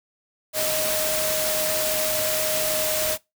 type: tone in noise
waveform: sine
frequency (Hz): 622.3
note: D#5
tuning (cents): 0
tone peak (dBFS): -26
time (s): 0.53-3.18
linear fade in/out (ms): 50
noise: white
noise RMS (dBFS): -25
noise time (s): 0.53-3.18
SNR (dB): -4
effects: noise-tail reverb RT60 0.2 s tail -22 dB re dry